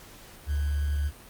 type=tone with sample-and-hold; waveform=sine; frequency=72.4 Hz; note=D2; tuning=24 cents flat; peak=-24 dBFS; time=0.46-1.12 s; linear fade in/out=50 ms; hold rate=1575 Hz; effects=pink hiss -49 dBFS RMS until 1.29 s + Opus 48 kbps